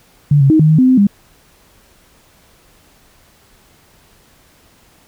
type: tone with pitch steps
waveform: sine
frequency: 145.3 / 137.1 / 314.5 / 154.8 / 156.8 / 256.4 / 257.9 / 201.5 Hz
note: D3 / C#3 / D#4 / D#3 / D#3 / C4 / C4 / G3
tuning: -18 / -19 / +19 / -9 / +14 / -35 / -25 / +48 cents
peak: -6 dBFS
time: 0.31-1.07 s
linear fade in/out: 5 ms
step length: 95 ms
effects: pink hiss -50 dBFS RMS until 5.07 s